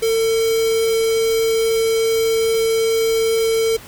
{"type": "tone with notch filter", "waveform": "square", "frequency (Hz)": 450.6, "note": "A4", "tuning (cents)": 41, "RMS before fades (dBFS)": -17, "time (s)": [0.02, 3.77], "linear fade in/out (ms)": 10, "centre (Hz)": 1500, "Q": 1.3, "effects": ["pink hiss -39 dBFS RMS until 3.87 s"]}